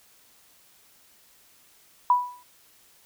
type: tone with exponential decay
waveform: sine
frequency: 985 Hz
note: B5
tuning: 5 cents flat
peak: -13 dBFS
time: 2.1-2.43 s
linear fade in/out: 2 ms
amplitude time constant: 70 ms
effects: white hiss -58 dBFS RMS until 3.05 s